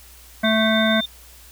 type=harmonic tone; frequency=220 Hz; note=A3; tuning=in tune; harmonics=1 / 3 / 5 / 7 / 9 / 10; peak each=-19 / -21 / -29 / -23 / -29 / -32 dBFS; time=0.43-1.01 s; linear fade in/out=10 ms
type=tone with tremolo; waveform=sine; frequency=3604 Hz; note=A7; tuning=41 cents sharp; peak=-22 dBFS; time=0.44-1.06 s; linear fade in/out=10 ms; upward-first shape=sine; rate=6.5 Hz; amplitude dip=25%
effects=added 60 Hz sine -47 dBFS peak until 1.51 s + white hiss -47 dBFS RMS until 1.51 s